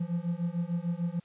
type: beating tone pair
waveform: triangle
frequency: 168.7 / 175.4 Hz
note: E3 / F3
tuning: +40 / +8 cents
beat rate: 6.7 Hz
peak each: -30 dBFS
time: 0-1.2 s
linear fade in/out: 10 ms
effects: white hiss -63 dBFS RMS until 1.24 s + resampled to 8000 Hz